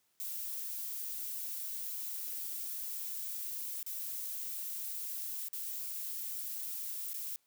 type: noise with dropouts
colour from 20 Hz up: violet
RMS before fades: -40 dBFS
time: 0.2-7.36 s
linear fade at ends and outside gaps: 0 ms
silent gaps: 3.83-3.864 / 5.484-5.53 / 7.132-7.141 s
effects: white hiss -75 dBFS RMS until 7.46 s + high-pass 100 Hz 12 dB/octave